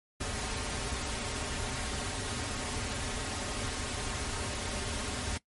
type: noise with comb filter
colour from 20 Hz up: pink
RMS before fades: -35 dBFS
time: 0.2-5.38 s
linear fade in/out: 10 ms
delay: 6 ms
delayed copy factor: -0.65
effects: noise-tail reverb RT60 0.1 s tail -20 dB re dry + MP3 48 kbps